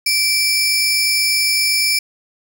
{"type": "tone pair together", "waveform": "sawtooth", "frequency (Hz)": [2335, 5242], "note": ["D7", "E8"], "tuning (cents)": [-11, -11], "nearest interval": "octave + major second", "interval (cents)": 1400, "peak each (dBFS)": -14, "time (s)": [0.06, 1.99], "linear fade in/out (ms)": 5, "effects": []}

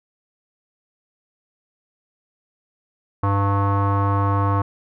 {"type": "tone with low-pass filter", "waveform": "square", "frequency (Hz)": 99.6, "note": "G2", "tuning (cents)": 28, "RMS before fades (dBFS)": -19, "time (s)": [3.23, 4.62], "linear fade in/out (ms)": 5, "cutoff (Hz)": 1100, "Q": 5.6, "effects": []}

